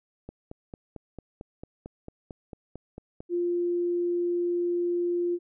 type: click train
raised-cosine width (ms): 2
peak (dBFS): -26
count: 14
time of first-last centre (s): 0.29-3.205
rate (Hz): 4.46
type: tone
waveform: sine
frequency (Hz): 349.2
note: F4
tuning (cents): 0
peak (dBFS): -24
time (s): 3.29-5.39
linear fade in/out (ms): 50
effects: none